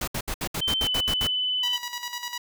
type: noise bursts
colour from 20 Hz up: pink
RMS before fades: -29 dBFS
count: 10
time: 0.01-1.273 s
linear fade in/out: 5 ms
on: 66 ms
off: 67 ms
type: tone with pitch glide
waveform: sine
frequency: 3095 to 3007 Hz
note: G7 to F#7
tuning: -23 to +27 cents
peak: -23 dBFS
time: 0.61-1.77 s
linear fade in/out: 10 ms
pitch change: -50 cents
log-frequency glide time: 0.82-0.9 s
type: tone with tremolo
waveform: 10% pulse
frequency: 971 Hz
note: B5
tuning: 30 cents flat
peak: -21 dBFS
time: 1.63-2.38 s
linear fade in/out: 5 ms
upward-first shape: square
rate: 10 Hz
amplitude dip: 60%
effects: none